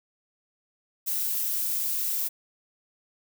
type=noise; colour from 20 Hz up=violet; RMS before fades=-28 dBFS; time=1.06-2.29 s; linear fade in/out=20 ms; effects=none